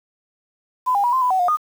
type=tone with pitch steps; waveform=sine; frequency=1009 / 806 / 967 / 1040 / 997 / 753 / 713 / 1228 Hz; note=B5 / G5 / B5 / C6 / B5 / F#5 / F5 / D#6; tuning=+37 / +48 / -37 / -11 / +16 / +30 / +36 / -23 cents; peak=-15 dBFS; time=0.86-1.572 s; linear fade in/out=20 ms; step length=89 ms; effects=7-bit